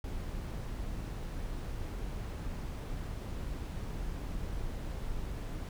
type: noise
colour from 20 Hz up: brown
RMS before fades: -38 dBFS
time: 0.04-5.69 s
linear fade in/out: 2 ms
effects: none